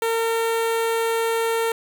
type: tone with notch filter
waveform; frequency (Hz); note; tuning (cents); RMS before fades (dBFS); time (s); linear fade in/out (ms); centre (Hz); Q
sawtooth; 455.7; A#4; -39; -22; 0.02-1.72; 2; 5200; 1.8
effects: none